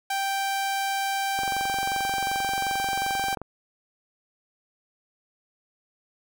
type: tone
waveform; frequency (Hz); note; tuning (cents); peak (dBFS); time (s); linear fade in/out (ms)
sawtooth; 784; G5; 0; -21; 0.1-3.35; 5
type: click train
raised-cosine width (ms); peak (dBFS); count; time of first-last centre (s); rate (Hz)
1; -21; 47; 1.39-3.416; 22.7
effects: none